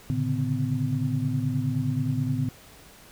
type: tone cluster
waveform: sine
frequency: 113.2 / 137.2 / 146.7 / 253.7 Hz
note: A2 / C#3 / D3 / B3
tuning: +50 / -17 / -2 / +47 cents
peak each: -29 dBFS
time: 0.1-2.49 s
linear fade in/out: 0 ms
effects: pink hiss -50 dBFS RMS until 3.11 s